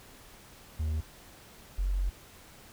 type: tone pair in turn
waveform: triangle / sine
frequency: 77.78 / 46.25 Hz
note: D#2 / F#1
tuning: 0 / 0 cents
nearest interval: major sixth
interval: 900 cents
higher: first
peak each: -26 dBFS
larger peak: neither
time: 0.79-1.01 / 1.78-2.1 s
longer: second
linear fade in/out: 10 ms
effects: pink hiss -53 dBFS RMS until 2.72 s